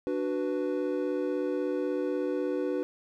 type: chord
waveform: triangle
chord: B minor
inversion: first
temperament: equal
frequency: 293.7 / 370 / 493.9 Hz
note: D4 / F#4 / B4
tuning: 0 / 0 / 0 cents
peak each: -30 dBFS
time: 0.07-2.83 s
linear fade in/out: 0 ms
effects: none